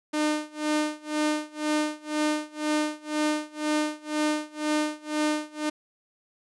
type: tone with tremolo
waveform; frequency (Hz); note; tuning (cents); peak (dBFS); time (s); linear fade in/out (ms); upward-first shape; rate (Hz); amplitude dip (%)
sawtooth; 303.2; D#4; -45; -18; 0.13-5.7; 10; sine; 2; 95
effects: resampled to 24000 Hz